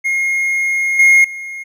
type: tone with level steps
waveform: triangle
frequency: 2145 Hz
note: C7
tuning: 42 cents sharp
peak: -12 / -4 / -23 dBFS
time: 0.04-1.64 s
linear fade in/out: 20 ms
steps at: 0.99 / 1.24 s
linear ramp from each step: 5 ms
effects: none